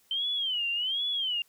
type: tone with vibrato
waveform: sine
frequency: 3077 Hz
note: G7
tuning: 33 cents flat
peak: -27 dBFS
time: 0.11-1.42 s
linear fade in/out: 2 ms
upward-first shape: sine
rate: 1.3 Hz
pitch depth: 180 cents each way
effects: white hiss -65 dBFS RMS until 1.48 s